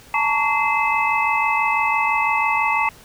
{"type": "tone cluster", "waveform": "sine", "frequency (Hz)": [869, 915, 1130, 2066, 2603], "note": ["A5", "A#5", "C#6", "C7", "E7"], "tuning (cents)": [-22, -32, 33, -22, -22], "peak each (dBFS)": -23, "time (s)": [0.14, 2.89], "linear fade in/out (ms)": 2, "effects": ["pink hiss -46 dBFS RMS until 3.04 s"]}